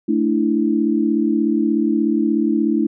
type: chord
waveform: sine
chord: A suspended fourth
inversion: none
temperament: just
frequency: 220 / 293.3 / 330 Hz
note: A3 / D4 / E4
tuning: 0 / -2 / +2 cents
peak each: -19 dBFS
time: 0.08-2.87 s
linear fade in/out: 10 ms
effects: none